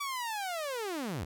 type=linear sweep; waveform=sawtooth; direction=down; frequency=1159 to 63 Hz; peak=-30 dBFS; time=0-1.25 s; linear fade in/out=10 ms; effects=none